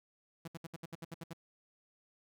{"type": "tone bursts", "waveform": "sawtooth", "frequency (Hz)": 165.7, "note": "E3", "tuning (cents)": 9, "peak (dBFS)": -38, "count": 10, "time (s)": [0.45, 1.333], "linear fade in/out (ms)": 5, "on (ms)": 28, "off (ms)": 67, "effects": []}